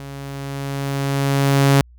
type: tone with level ramp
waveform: sawtooth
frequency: 138.59 Hz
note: C#3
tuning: in tune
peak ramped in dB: -28 to -6 dBFS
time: 0-1.81 s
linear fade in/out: 0 ms
effects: added 60 Hz sine -43 dBFS peak until 1.98 s